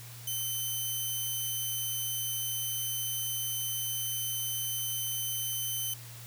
5% pulse tone, 3060 Hz, G7, 42 cents flat, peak -23 dBFS, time 0.27-5.94 s, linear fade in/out 5 ms, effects added 118 Hz sine -46 dBFS peak until 6.26 s + white hiss -49 dBFS RMS until 6.26 s

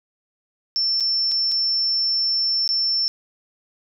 sine tone with dropouts, 5380 Hz, E8, 34 cents sharp, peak -18 dBFS, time 0.76-3.08 s, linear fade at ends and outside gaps 0 ms, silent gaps 1-1.006 / 1.314-1.318 / 1.515-1.519 / 2.677-2.69 s, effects none

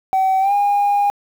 sine tone with pitch glide, 763 to 813.1 Hz, G5 to G#5, -47 to -37 cents, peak -11 dBFS, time 0.13-1.1 s, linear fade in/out 0 ms, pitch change +110 cents, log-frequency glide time 0.4-0.53 s, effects tanh soft clip ceiling -11 dBFS + 7-bit

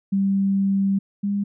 sine tone pair in turn, 195.9 / 201.5 Hz, G3 / G3, -1 / +48 cents, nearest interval unison, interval 49 cents, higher second, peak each -17 / -20 dBFS, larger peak first, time 0.12-0.99 / 1.23-1.44 s, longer first, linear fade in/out 10 ms, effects none

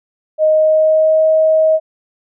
sine tone with pitch glide, 622.3 to 632.4 Hz, D#5 to D#5, 0 to +28 cents, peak -8 dBFS, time 0.38-1.8 s, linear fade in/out 50 ms, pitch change +28 cents, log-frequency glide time 0.48-1.27 s, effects none

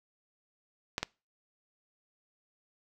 clicks, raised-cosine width 0.2 ms, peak -13 dBFS, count 2, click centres 0.981 / 1.03 s, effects noise-tail reverb RT60 0.3 s tail -24 dB re dry

